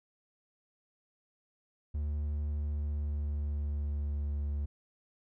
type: tone with pitch glide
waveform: triangle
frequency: 74 to 72.35 Hz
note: D2 to D2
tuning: +14 to -25 cents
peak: -29 dBFS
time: 1.94-4.66 s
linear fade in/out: 10 ms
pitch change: -39 cents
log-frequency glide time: 2.46-4.39 s
effects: none